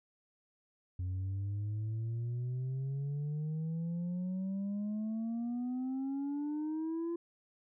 sine exponential sweep, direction up, 90.2 to 342.4 Hz, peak -31 dBFS, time 0.99-7.16 s, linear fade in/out 5 ms, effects tanh soft clip ceiling -33 dBFS

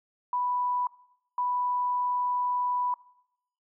sine tone pair in turn, 987.8 / 987.8 Hz, B5 / B5, 0 / 0 cents, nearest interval unison, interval 0 cents, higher neither, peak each -25 dBFS, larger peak neither, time 0.33-0.87 / 1.38-2.94 s, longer second, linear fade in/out 2 ms, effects noise-tail reverb RT60 0.8 s tail -21 dB re dry

